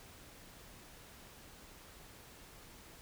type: silence
effects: pink hiss -56 dBFS RMS until 3.01 s